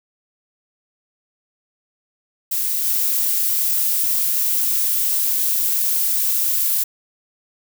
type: noise with level steps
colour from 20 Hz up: violet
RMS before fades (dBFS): -21 / -19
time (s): 2.51-6.84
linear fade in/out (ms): 10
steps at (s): 2.84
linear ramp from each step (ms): 5
effects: none